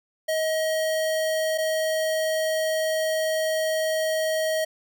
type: tone pair in turn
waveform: square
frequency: 633 / 633 Hz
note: D#5 / D#5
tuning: +30 / +30 cents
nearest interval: unison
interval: 0 cents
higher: neither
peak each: -23 dBFS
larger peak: neither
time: 0.28-1.58 / 1.58-4.65 s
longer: second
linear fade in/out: 10 ms
effects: none